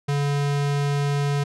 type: tone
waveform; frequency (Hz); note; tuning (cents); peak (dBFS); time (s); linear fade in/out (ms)
square; 142.9; D3; -47; -21; 0.08-1.44; 10
effects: low-pass 8000 Hz 12 dB/octave